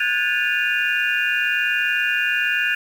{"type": "tone cluster", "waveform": "sine", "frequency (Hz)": [1459, 1622, 1743, 2469, 2780], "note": ["F#6", "G#6", "A6", "D#7", "F7"], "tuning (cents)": [-25, -41, -17, -14, -9], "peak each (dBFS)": -24, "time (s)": [0, 2.75], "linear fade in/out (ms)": 5, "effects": ["tanh soft clip ceiling -7 dBFS", "7-bit"]}